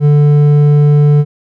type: tone with hard clipping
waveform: sine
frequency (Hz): 146.83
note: D3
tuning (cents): 0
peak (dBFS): -6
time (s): 0-1.25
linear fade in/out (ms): 50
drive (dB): 6
effects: none